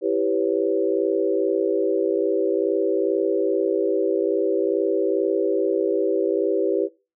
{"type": "chord", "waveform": "sine", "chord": "C# half-diminished seventh", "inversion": "first", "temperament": "equal", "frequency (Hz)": [329.6, 392, 493.9, 554.4], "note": ["E4", "G4", "B4", "C#5"], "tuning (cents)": [0, 0, 0, 0], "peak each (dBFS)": [-25, -22, -24, -27], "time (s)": [0.01, 6.89], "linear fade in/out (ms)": 50, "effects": ["noise-tail reverb RT60 0.3 s tail -21 dB re dry"]}